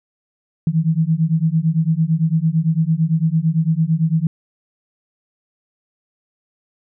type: beating tone pair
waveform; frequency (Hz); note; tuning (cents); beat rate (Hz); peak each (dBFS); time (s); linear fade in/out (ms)
sine; 156.9 / 165.8; D#3 / E3; +15 / +10; 8.9; -17; 0.67-4.27; 2
effects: none

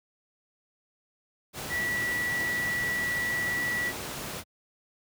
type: tone in noise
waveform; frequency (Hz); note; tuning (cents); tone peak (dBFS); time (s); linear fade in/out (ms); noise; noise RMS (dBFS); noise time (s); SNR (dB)
sine; 1946; B6; -26; -27; 1.69-3.93; 50; pink; -36; 1.53-4.44; +6
effects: high-pass 80 Hz 12 dB/octave

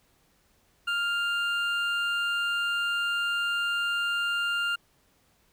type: tone pair together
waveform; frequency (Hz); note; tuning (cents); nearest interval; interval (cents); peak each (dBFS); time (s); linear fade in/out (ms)
triangle; 1400 / 2800; F6 / F7; +4 / +4; octave; 1200; -25 / -29; 0.87-4.76; 10
effects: pink hiss -66 dBFS RMS until 5.52 s

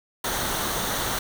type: noise with comb filter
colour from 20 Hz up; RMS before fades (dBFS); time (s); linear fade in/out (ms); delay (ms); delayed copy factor
pink; -27; 0.24-1.19; 5; 0.4; -0.5
effects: none

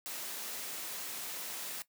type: noise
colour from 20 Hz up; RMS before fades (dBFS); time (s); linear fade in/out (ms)
white; -41; 0.06-1.82; 0
effects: noise-tail reverb RT60 0.1 s tail -17 dB re dry + high-pass 200 Hz 12 dB/octave

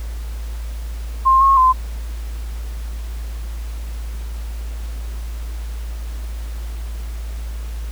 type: tone with pitch steps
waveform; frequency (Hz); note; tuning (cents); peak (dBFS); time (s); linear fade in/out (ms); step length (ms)
sine; 1059 / 1085 / 1032; C6 / C#6 / C6; +21 / -37 / -24; -9; 1.25-1.73; 20; 160
effects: added 56 Hz sine -24 dBFS peak until 7.91 s + pink hiss -42 dBFS RMS until 7.91 s

